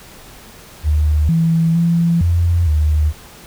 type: tone with pitch steps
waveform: sine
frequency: 75.8 / 164.3 / 168.9 / 85.9 / 76.2 Hz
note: D#2 / E3 / E3 / F2 / D#2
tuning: -45 / -5 / +42 / -28 / -36 cents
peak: -11 dBFS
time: 0.83-3.13 s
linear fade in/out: 50 ms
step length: 460 ms
effects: pink hiss -40 dBFS RMS until 3.46 s